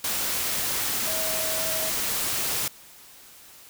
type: tone in noise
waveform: sine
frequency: 639 Hz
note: D#5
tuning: 46 cents sharp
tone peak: -33 dBFS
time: 1.07-1.9 s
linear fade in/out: 2 ms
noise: white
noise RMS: -27 dBFS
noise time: 0.04-2.68 s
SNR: -9 dB
effects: white hiss -49 dBFS RMS until 3.69 s